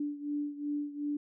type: beating tone pair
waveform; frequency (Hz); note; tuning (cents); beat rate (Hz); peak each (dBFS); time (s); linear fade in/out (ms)
sine; 291.3 / 294; D4 / D4; -14 / +2; 2.7; -34 / -38; 0-1.17; 5
effects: none